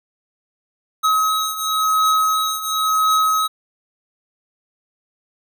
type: beating tone pair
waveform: square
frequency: 1275 / 1275.95 Hz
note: D#6 / D#6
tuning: +42 / +43 cents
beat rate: 0.95 Hz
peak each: -22 / -18 dBFS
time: 1.03-3.48 s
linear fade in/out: 20 ms
effects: none